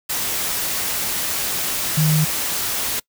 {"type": "tone in noise", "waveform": "sine", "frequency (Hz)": 154.8, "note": "D#3", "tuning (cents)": -9, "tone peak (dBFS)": -14, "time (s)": [1.97, 2.25], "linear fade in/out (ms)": 10, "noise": "white", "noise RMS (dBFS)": -23, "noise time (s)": [0.09, 3], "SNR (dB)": 6, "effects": ["noise-tail reverb RT60 0.1 s tail -24 dB re dry"]}